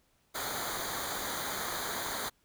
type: noise with comb filter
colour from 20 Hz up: pink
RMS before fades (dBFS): -36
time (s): 0.34-2.3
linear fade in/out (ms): 20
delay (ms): 0.37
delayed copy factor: -0.85
effects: pink hiss -71 dBFS RMS until 2.44 s